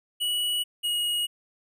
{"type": "tone pair in turn", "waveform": "square", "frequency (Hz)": [2933, 2889], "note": ["F#7", "F#7"], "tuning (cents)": [-16, -42], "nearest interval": "unison", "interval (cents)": 26, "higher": "first", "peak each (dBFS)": -25, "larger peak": "neither", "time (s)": [[0.2, 0.64], [0.83, 1.27]], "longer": "neither", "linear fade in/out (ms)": 20, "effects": []}